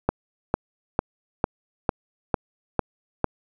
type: click train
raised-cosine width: 1 ms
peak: -5 dBFS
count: 8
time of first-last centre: 0.09-3.243 s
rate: 2.22 Hz
effects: none